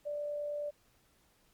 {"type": "tone with amplitude modulation", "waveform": "sine", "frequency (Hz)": 587.3, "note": "D5", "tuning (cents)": 0, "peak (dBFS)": -33, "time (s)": [0.05, 0.71], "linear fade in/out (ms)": 20, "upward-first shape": "sine", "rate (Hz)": 49.5, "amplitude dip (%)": 25, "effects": ["pink hiss -69 dBFS RMS until 1.53 s", "MP3 96 kbps"]}